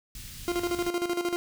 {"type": "band-stop noise", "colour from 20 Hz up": "pink", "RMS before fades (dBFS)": -42, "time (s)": [0.15, 0.89], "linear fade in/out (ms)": 2, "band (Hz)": [140, 3000], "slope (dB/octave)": 12}
{"type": "tone with tremolo", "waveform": "40% pulse", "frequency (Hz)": 349.2, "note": "F4", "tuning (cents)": 0, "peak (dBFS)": -24, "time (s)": [0.48, 1.36], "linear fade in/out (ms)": 0, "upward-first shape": "square", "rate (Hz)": 13, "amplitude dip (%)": 65}
{"effects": []}